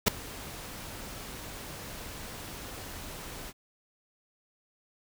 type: noise with ADSR envelope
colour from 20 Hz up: pink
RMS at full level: -18 dBFS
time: 0.06-3.53 s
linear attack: 20 ms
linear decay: 4 ms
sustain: -24 dB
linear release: 44 ms
effects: none